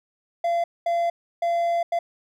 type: tone bursts at uneven times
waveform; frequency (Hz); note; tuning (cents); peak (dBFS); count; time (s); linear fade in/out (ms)
triangle; 684; F5; -36; -18; 4; 0.44-0.64 / 0.86-1.1 / 1.42-1.83 / 1.92-1.99; 5
effects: none